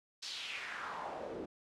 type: noise with band-pass filter sweep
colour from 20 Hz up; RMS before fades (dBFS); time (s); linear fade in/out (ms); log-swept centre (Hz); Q
pink; -43; 0.22-1.46; 10; 4900 to 350; 2.9
effects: low-pass 9000 Hz 12 dB/octave